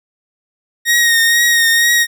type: tone with vibrato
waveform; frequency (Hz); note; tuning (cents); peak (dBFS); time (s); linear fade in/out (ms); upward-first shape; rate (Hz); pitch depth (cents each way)
sawtooth; 1867; A#6; +2; -6; 0.85-2.07; 50; triangle; 2.1; 34
effects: none